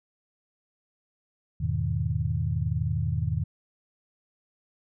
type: chord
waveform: sine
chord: E major seventh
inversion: none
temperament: equal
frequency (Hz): 82.41 / 103.83 / 123.47 / 155.56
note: E2 / G#2 / B2 / D#3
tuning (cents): 0 / 0 / 0 / 0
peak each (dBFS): -30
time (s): 1.6-3.44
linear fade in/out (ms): 10
effects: none

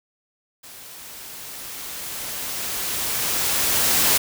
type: noise with level ramp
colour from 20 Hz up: white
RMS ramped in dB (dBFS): -42 to -17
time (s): 0.63-4.18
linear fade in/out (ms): 10
effects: none

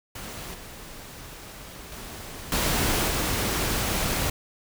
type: noise with level steps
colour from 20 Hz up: pink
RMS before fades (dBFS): -37 / -42 / -39 / -24 / -26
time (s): 0.15-4.3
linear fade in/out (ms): 5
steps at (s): 0.54 / 1.92 / 2.52 / 3.08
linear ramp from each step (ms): 2
effects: none

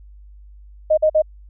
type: tone bursts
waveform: sine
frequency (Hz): 621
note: D#5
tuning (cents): -3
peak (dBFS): -11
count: 3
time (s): 0.9-1.221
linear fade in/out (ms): 10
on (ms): 75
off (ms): 48
effects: added 50 Hz sine -40 dBFS peak until 1.49 s

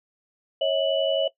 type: tone cluster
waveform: sine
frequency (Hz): 550 / 641 / 2960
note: C#5 / E5 / F#7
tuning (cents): -14 / -49 / 0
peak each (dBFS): -23 / -24 / -28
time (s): 0.61-1.28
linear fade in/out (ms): 5
effects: noise-tail reverb RT60 0.1 s tail -18 dB re dry

